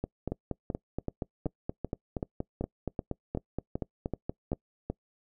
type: two click trains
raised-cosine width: 2 ms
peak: -18 / -18 dBFS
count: 20 / 13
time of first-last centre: 0.04-4.532 / 0.32-4.9 s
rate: 4.23 / 2.62 Hz
effects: noise-tail reverb RT60 0.1 s tail -24 dB re dry